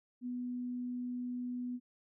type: tone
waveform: sine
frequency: 246.9 Hz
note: B3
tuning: in tune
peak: -36 dBFS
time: 0.21-1.8 s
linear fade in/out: 50 ms
effects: none